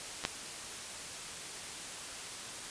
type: clicks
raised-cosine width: 0.2 ms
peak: -21 / -12 dBFS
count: 2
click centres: 0.239 / 0.251 s
effects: white hiss -43 dBFS RMS until 2.7 s + resampled to 22050 Hz